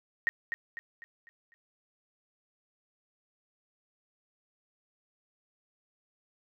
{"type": "tone with echo", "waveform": "sine", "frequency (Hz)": 1864.7, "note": "A#6", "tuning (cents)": 0, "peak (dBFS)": -23, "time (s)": [0.27, 0.29], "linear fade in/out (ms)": 0, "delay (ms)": 250, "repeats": 5, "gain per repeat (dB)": -7, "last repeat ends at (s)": 1.54, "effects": []}